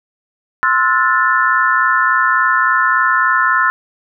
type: chord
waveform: sine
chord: F# half-diminished seventh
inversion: second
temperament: equal with one note detuned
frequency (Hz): 1046.5 / 1318.5 / 1442 / 1760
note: C6 / E6 / F#6 / A6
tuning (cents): 0 / 0 / -45 / 0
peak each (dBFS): -16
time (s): 0.63-3.7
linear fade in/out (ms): 0
effects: none